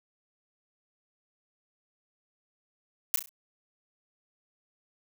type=noise with echo; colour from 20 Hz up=blue; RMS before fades=-24 dBFS; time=3.14-3.16 s; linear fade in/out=0 ms; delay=33 ms; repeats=4; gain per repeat=-8 dB; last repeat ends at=3.292 s; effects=none